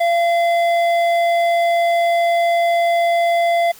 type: tone with hard clipping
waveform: triangle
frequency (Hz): 684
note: F5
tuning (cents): -36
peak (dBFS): -15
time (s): 0-3.72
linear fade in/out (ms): 10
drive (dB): 13
effects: white hiss -43 dBFS RMS until 3.79 s